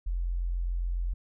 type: tone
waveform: sine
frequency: 43.65 Hz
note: F1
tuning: in tune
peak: -27 dBFS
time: 0.06-1.14 s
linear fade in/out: 10 ms
effects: none